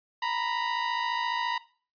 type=tone pair together; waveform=sawtooth; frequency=933.3 / 987.8 Hz; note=A#5 / B5; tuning=+2 / 0 cents; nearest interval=minor second; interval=98 cents; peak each=-26 / -27 dBFS; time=0.22-1.58 s; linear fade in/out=5 ms; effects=noise-tail reverb RT60 0.4 s tail -18 dB re dry + resampled to 11025 Hz